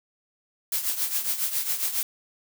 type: noise with tremolo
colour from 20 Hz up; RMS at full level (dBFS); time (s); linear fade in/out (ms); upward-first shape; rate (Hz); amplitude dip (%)
blue; -24; 0.72-2.03; 2; triangle; 7.3; 75
effects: none